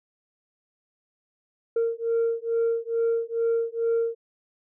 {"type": "beating tone pair", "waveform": "sine", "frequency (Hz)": [459.6, 461.9], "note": ["A#4", "A#4"], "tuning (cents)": [-25, -16], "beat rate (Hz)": 2.3, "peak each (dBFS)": -24, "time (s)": [1.76, 4.15], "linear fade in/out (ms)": 5, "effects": ["tanh soft clip ceiling -18 dBFS"]}